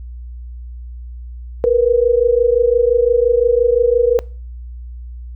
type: tone pair together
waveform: sine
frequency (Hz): 466.6 / 492.4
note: A#4 / B4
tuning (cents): +2 / -5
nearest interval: minor second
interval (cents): 93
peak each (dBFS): -13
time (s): 1.64-4.19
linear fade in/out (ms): 0
effects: noise-tail reverb RT60 0.4 s tail -24 dB re dry + added 60 Hz sine -28 dBFS peak until 5.35 s